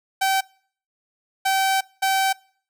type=tone bursts at uneven times; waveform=sawtooth; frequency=771 Hz; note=G5; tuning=29 cents flat; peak=-14 dBFS; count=3; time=0.21-0.41 / 1.45-1.81 / 2.02-2.33 s; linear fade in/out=10 ms; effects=noise-tail reverb RT60 0.5 s tail -24 dB re dry